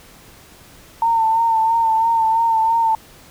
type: tone with vibrato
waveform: sine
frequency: 904 Hz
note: A5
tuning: 47 cents sharp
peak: -13 dBFS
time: 1.02-2.95 s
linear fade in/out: 2 ms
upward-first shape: sine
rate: 3 Hz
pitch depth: 36 cents each way
effects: pink hiss -45 dBFS RMS until 3.3 s